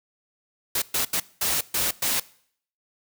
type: noise bursts at uneven times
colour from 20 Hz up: white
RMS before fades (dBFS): -24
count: 6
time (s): 0.75-0.82 / 0.94-1.05 / 1.13-1.2 / 1.41-1.61 / 1.74-1.91 / 2.02-2.2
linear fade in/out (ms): 5
effects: noise-tail reverb RT60 0.6 s tail -21 dB re dry